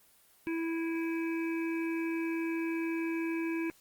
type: harmonic tone with a mistuned harmonic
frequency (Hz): 329.6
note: E4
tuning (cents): 0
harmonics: 1 / 3 / 5 / 7 / 8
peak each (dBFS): -31 / -46 / -45 / -43 / -46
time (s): 0.47-3.7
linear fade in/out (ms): 0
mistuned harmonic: 8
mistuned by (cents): -59
effects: white hiss -63 dBFS RMS until 3.8 s + Opus 24 kbps